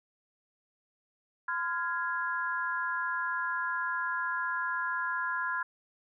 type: chord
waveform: sine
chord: F minor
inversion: second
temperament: equal with one note detuned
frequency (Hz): 1022.6 / 1396.9 / 1661.2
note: C6 / F6 / Ab6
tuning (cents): -40 / 0 / 0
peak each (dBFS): -34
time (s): 1.48-5.63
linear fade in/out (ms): 5
effects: none